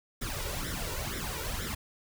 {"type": "noise with flanger", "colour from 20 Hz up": "pink", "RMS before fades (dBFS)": -35, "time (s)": [0.21, 1.75], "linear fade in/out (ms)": 10, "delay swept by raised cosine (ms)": [0.54, 2.14], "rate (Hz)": 2.1, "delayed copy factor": 0.75, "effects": []}